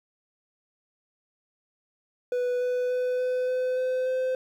triangle tone with pitch steps, 493.9 / 497.3 / 500.8 / 504.3 / 507.8 / 511.3 / 514.9 Hz, B4 / B4 / B4 / B4 / B4 / C5 / C5, 0 / +12 / +24 / +36 / +48 / -40 / -28 cents, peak -22 dBFS, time 2.32-4.35 s, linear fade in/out 2 ms, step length 290 ms, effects 10-bit

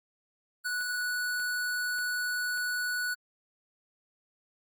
square tone, 1475 Hz, F#6, 6 cents flat, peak -30 dBFS, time 0.64-3.15 s, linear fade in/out 20 ms
click train, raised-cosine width 0.3 ms, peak -34 dBFS, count 4, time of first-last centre 0.81-2.575 s, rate 1.7 Hz
effects Opus 32 kbps

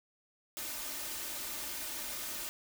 white noise with comb filter, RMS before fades -40 dBFS, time 0.57-2.49 s, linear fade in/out 0 ms, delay 3.3 ms, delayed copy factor +0.6, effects none

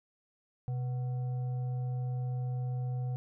sine tone with frequency modulation, 127.5 Hz, C3, 44 cents flat, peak -31 dBFS, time 0.68-3.16 s, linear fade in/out 0 ms, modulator 617 Hz, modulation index 0.22, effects none

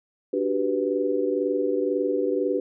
sine chord, G major seventh, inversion second, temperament equal, 293.7 / 370 / 392 / 493.9 Hz, D4 / F#4 / G4 / B4, 0 / 0 / 0 / 0 cents, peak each -28 / -29 / -26 / -26 dBFS, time 0.33-2.6 s, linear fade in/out 5 ms, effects none

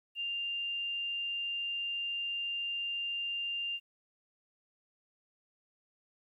sine tone, 2794 Hz, F7, in tune, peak -33 dBFS, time 0.15-3.8 s, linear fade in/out 50 ms, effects 12-bit

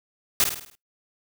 white noise with echo, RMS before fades -19 dBFS, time 0.4-0.44 s, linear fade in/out 0 ms, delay 52 ms, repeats 6, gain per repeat -6 dB, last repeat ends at 0.752 s, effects noise-tail reverb RT60 0.2 s tail -26 dB re dry

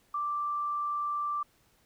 sine tone, 1174.7 Hz, D6, in tune, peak -29 dBFS, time 0.14-1.43 s, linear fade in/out 5 ms, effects pink hiss -67 dBFS RMS until 1.85 s

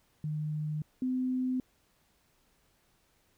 sine tone pair in turn, 152.3 / 255.6 Hz, D#3 / C4, -37 / -40 cents, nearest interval major sixth, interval 897 cents, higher second, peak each -31 / -28 dBFS, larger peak second, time 0.24-0.82 / 1.02-1.6 s, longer neither, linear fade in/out 2 ms, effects pink hiss -70 dBFS RMS until 3.37 s

